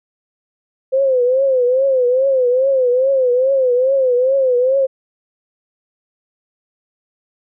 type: tone with vibrato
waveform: sine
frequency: 517 Hz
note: C5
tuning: 21 cents flat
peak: -11 dBFS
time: 0.92-4.87 s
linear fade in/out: 20 ms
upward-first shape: triangle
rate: 2.4 Hz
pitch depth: 120 cents each way
effects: none